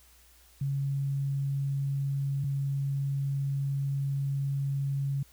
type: tone pair in turn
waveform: sine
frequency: 138.59 / 138.59 Hz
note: C#3 / C#3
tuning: 0 / 0 cents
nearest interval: unison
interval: 0 cents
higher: neither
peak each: -27 dBFS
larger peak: neither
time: 0.61-2.44 / 2.44-5.23 s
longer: second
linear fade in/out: 5 ms
effects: added 60 Hz sine -60 dBFS peak until 5.32 s + white hiss -60 dBFS RMS until 5.32 s